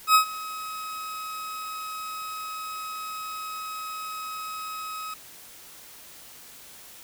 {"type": "tone with ADSR envelope", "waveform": "40% pulse", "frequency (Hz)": 1272, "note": "D#6", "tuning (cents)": 38, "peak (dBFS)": -12, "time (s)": [0.07, 5.14], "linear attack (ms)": 76, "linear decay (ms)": 100, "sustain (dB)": -20, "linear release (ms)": 4, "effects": ["white hiss -47 dBFS RMS until 7.03 s"]}